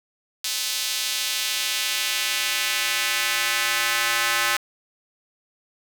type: tone with high-pass filter sweep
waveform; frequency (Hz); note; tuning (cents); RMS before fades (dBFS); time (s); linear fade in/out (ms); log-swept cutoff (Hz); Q
square; 116.8; A#2; +4; -24; 0.44-4.57; 5; 4100 to 1500; 1.2
effects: 7-bit